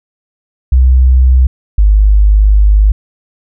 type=tone pair in turn; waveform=sine; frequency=63.8 / 51.18 Hz; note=C2 / G#1; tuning=-43 / -25 cents; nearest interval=major third; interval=382 cents; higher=first; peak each=-3 dBFS; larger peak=neither; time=0.72-1.47 / 1.78-2.92 s; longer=second; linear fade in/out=5 ms; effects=none